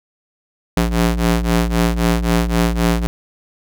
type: ring-modulated tone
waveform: sawtooth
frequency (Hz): 115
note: A#2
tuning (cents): -23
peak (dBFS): -7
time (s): 0.77-3.07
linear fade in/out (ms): 0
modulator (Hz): 59.4
effects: none